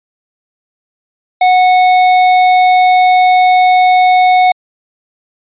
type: tone with tanh clipping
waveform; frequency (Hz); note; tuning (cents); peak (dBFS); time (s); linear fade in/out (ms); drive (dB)
sine; 735; F#5; -12; -7; 1.41-4.52; 5; 14
effects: resampled to 8000 Hz